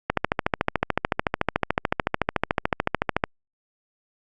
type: click train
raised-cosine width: 0.5 ms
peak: -4 dBFS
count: 44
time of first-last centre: 0.1-3.239 s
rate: 13.7 Hz
effects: Opus 48 kbps

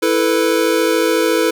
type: chord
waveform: square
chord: E suspended fourth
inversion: none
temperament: equal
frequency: 329.6 / 440 / 493.9 Hz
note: E4 / A4 / B4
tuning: 0 / 0 / 0 cents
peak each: -18 dBFS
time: 0.02-1.51 s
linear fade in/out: 10 ms
effects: none

